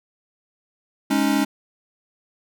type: chord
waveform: square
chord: Ab suspended fourth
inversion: none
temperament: equal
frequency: 207.7 / 277.2 / 311.1 Hz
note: Ab3 / Db4 / Eb4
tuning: 0 / 0 / 0 cents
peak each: -24 / -21 / -24 dBFS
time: 1.1-1.45 s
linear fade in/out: 10 ms
effects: none